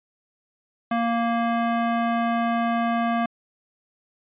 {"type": "tone with band-pass filter", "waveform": "square", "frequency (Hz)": 232.6, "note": "A#3", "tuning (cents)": -4, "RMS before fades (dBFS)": -23, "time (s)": [0.91, 3.26], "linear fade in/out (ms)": 5, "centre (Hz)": 890, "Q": 0.78, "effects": ["resampled to 8000 Hz"]}